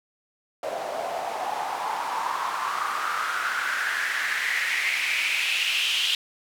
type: noise with band-pass filter sweep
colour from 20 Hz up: white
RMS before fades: -27 dBFS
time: 0.63-6.15 s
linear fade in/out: 2 ms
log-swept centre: 610 to 3100 Hz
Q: 5.2
effects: none